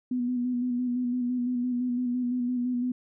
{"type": "tone with vibrato", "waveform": "sine", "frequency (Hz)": 246.9, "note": "B3", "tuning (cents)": 0, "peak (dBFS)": -25, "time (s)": [0.11, 2.92], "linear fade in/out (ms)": 5, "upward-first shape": "square", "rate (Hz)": 5.9, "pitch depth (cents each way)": 26, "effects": []}